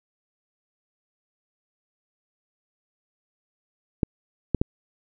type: clicks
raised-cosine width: 3 ms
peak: -7 dBFS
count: 3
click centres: 4.032 / 4.547 / 4.615 s
effects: none